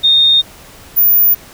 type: tone pair in turn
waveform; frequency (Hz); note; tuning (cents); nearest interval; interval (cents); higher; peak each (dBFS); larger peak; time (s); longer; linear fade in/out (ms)
sine; 3677 / 14793; A#7 / A#9; -24 / -14; 2 octaves; 2410; second; -6; neither; 0.03-0.42 / 0.96-1.35; neither; 20
effects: pink hiss -38 dBFS RMS until 1.53 s